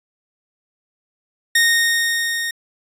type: tone with level ramp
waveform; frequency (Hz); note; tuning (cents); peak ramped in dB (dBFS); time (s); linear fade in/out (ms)
sawtooth; 1852; A#6; -12; -8 to -18; 1.55-2.51; 5
effects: resampled to 32000 Hz